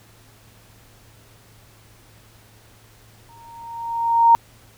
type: tone with exponential growth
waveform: sine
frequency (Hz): 927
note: A#5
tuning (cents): -10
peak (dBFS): -7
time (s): 3.29-4.35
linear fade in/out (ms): 0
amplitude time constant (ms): 230
effects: added 110 Hz sine -52 dBFS peak until 4.77 s + pink hiss -52 dBFS RMS until 4.77 s